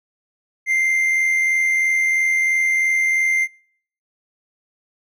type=tone with amplitude modulation; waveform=triangle; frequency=2093 Hz; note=C7; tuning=in tune; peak=-12 dBFS; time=0.66-3.48 s; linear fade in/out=50 ms; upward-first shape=sine; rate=83 Hz; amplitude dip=30%; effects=noise-tail reverb RT60 0.6 s tail -26 dB re dry